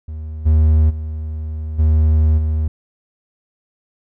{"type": "tone with level steps", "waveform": "triangle", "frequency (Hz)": 77.78, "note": "D#2", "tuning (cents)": 0, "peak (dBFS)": [-23, -7, -20, -8, -13], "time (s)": [0.08, 2.68], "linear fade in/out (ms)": 5, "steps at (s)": [0.45, 0.89, 1.78, 2.37], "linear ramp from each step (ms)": 20, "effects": []}